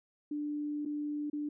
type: tone with dropouts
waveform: sine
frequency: 295.5 Hz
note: D4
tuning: 11 cents sharp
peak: -33 dBFS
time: 0.31-1.49 s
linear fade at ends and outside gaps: 5 ms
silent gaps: 0.852-0.858 / 1.3-1.33 s
effects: none